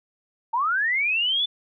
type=linear sweep; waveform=sine; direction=up; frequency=880 to 3520 Hz; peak=-20 dBFS; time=0.53-1.46 s; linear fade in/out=10 ms; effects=none